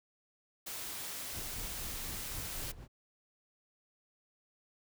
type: noise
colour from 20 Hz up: white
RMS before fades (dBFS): -42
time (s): 0.66-2.72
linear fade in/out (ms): 10
type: noise with tremolo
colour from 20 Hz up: brown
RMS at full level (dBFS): -42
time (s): 1.32-2.88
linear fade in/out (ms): 50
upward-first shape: triangle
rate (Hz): 4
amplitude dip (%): 70
effects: none